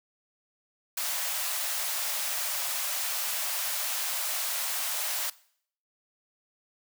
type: high-pass noise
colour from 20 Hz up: white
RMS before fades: -31 dBFS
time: 0.97-5.3 s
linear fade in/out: 5 ms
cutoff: 550 Hz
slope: 96 dB/octave
effects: noise-tail reverb RT60 0.6 s tail -20 dB re dry